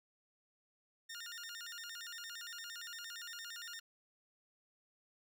15% pulse tone with vibrato, 1608 Hz, G6, 44 cents sharp, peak -39 dBFS, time 1.09-3.8 s, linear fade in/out 10 ms, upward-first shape square, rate 8.7 Hz, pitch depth 220 cents each way, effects none

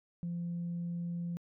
sine tone, 172.1 Hz, F3, 25 cents flat, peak -33 dBFS, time 0.23-1.37 s, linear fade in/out 0 ms, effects tanh soft clip ceiling -31 dBFS

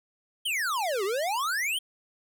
square exponential two-way sweep, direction down then up, 3250 to 370.7 to 3250 Hz, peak -27 dBFS, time 0.45-1.79 s, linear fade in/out 10 ms, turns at 1.04 s, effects none

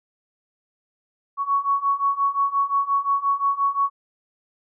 sine beating tone pair, 1112 / 1117.7 Hz, C#6 / C#6, +5 / +14 cents, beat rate 5.7 Hz, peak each -23 / -21 dBFS, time 1.37-3.9 s, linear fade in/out 50 ms, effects none

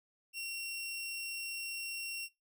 sawtooth tone, 2735 Hz, F7, 37 cents flat, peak -35 dBFS, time 0.33-2.29 s, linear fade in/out 50 ms, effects noise-tail reverb RT60 0.2 s tail -20 dB re dry

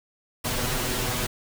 pink noise with comb filter, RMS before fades -27 dBFS, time 0.44-1.27 s, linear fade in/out 10 ms, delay 8 ms, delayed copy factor +1, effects none

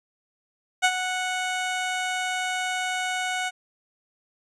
15% pulse tone with ADSR envelope, 738 Hz, F#5, 5 cents flat, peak -9 dBFS, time 0.82-3.51 s, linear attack 27 ms, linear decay 57 ms, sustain -10 dB, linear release 34 ms, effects resampled to 24000 Hz

